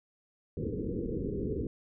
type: low-pass noise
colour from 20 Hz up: white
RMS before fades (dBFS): -34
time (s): 0.57-1.67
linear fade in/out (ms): 2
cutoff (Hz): 480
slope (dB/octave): 96
effects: none